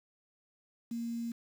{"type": "tone with quantisation", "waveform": "sine", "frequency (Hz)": 233.1, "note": "A#3", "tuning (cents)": 0, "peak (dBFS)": -34, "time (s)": [0.91, 1.32], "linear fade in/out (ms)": 5, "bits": 9, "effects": []}